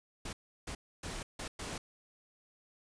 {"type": "noise bursts at uneven times", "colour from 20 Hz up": "pink", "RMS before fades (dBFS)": -41, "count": 5, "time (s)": [[0.25, 0.33], [0.67, 0.75], [1.03, 1.23], [1.39, 1.48], [1.59, 1.78]], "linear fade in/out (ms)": 5, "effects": ["resampled to 22050 Hz"]}